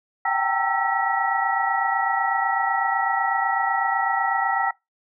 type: tone cluster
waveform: sine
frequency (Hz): 769 / 797 / 915 / 1327 / 1926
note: G5 / G5 / A#5 / E6 / B6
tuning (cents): -33 / +28 / -32 / +11 / -44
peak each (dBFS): -26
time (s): 0.25-4.71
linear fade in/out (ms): 5
effects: noise-tail reverb RT60 0.2 s tail -24 dB re dry